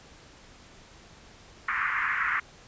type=band-pass noise; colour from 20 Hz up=white; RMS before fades=-28 dBFS; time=1.68-2.4 s; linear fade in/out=5 ms; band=1100 to 2100 Hz; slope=48 dB/octave; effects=pink hiss -52 dBFS RMS until 2.67 s + resampled to 16000 Hz